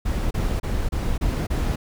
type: noise bursts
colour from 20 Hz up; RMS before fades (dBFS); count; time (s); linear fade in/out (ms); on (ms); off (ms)
brown; -23; 6; 0.05-1.76; 10; 260; 30
effects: none